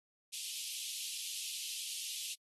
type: high-pass noise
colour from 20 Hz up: pink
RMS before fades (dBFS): -42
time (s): 0.32-2.35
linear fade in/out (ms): 20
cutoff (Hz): 2700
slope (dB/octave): 48
effects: AAC 32 kbps